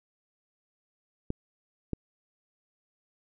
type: clicks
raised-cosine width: 3 ms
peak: -17 dBFS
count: 2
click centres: 1.304 / 1.933 s
effects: none